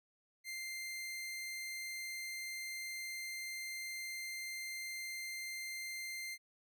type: tone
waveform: sawtooth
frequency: 2093 Hz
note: C7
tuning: in tune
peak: -38 dBFS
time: 0.44-6.38 s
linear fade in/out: 50 ms
effects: none